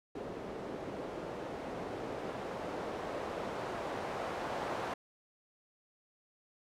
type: noise with low-pass filter sweep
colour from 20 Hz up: blue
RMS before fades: -40 dBFS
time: 0.15-4.94 s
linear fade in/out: 5 ms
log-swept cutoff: 400 to 730 Hz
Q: 1.1
effects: none